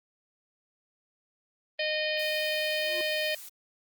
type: harmonic tone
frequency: 615 Hz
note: D#5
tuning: 20 cents flat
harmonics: 1 / 3 / 4 / 5 / 6 / 7 / 8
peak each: -31 / -34 / -34 / -35 / -42 / -39 / -41 dBFS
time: 1.79-3.35 s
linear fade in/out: 5 ms
type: noise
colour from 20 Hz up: blue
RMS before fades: -44 dBFS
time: 2.19-3.49 s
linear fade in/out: 5 ms
type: tone with exponential growth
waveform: square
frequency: 348.9 Hz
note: F4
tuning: 2 cents flat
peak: -37 dBFS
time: 2.71-3.01 s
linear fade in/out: 0 ms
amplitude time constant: 65 ms
effects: Opus 32 kbps